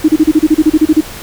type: tone bursts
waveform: sine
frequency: 310.4 Hz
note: D#4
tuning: 4 cents flat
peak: -3 dBFS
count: 13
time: 0.04-1.009 s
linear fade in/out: 10 ms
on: 45 ms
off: 32 ms
effects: pink hiss -28 dBFS RMS until 1.22 s